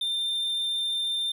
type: tone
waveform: triangle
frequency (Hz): 3593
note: A7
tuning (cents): +36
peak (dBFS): -24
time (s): 0.01-1.32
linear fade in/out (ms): 5
effects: none